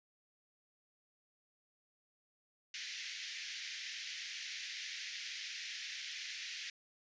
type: band-pass noise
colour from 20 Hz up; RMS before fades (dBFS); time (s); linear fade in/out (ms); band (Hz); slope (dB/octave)
pink; -45; 2.74-6.7; 2; 1800 to 6300; 48
effects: resampled to 16000 Hz